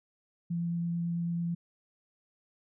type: tone with vibrato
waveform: sine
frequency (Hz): 170.4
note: F3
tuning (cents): -42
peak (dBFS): -29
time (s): 0.5-1.55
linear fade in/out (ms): 10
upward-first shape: triangle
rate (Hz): 9.1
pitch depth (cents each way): 9
effects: none